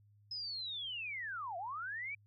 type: linear two-way sweep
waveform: sine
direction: down then up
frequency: 5160 to 659.3 to 2354 Hz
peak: -39 dBFS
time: 0.31-2.15 s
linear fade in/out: 5 ms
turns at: 1.57 s
effects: added 103 Hz sine -63 dBFS peak until 2.26 s